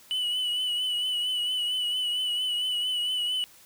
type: tone with vibrato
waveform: triangle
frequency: 2967 Hz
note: F#7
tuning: 4 cents sharp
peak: -24 dBFS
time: 0.11-3.44 s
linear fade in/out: 0 ms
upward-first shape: triangle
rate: 4.4 Hz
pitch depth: 47 cents each way
effects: white hiss -54 dBFS RMS until 3.65 s